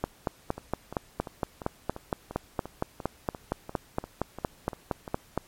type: two click trains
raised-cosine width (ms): 1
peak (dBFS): -12 / -23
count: 24 / 14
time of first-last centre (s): 0.04-5.376 / 0.58-5.078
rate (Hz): 4.31 / 2.89
effects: pink hiss -57 dBFS RMS until 5.47 s + MP3 64 kbps